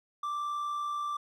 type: tone with amplitude modulation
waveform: triangle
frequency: 1174.7 Hz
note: D6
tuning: in tune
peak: -28 dBFS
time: 0.23-1.17 s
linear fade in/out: 5 ms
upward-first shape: sine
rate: 60.4 Hz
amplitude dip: 30%
effects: none